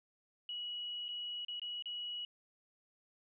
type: tone with dropouts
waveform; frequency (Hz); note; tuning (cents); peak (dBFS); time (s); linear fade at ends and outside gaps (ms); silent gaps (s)
sine; 2920; F#7; -24; -39; 0.49-2.25; 2; 1.083-1.088 / 1.449-1.483 / 1.597-1.617 / 1.824-1.857
effects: none